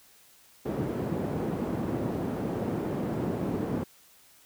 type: band-pass noise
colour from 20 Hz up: white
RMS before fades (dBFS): -31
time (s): 0.65-3.84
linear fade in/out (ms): 10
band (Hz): 120 to 340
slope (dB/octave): 12
effects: white hiss -58 dBFS RMS until 4.45 s